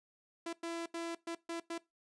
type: tone bursts at uneven times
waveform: sawtooth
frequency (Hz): 335.4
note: E4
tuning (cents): +30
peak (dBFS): -34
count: 6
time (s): 0.46-0.53 / 0.63-0.86 / 0.94-1.15 / 1.27-1.35 / 1.49-1.6 / 1.7-1.78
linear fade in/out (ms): 5
effects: noise-tail reverb RT60 0.2 s tail -20 dB re dry + resampled to 22050 Hz